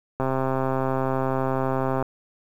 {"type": "click train", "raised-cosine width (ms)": 1, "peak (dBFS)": -11, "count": 242, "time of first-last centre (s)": [0.2, 2.026], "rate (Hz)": 132, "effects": ["8-bit"]}